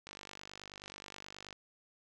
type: click train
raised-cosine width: 0.2 ms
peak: -29 dBFS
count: 73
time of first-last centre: 0.07-1.527 s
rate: 49.4 Hz
effects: none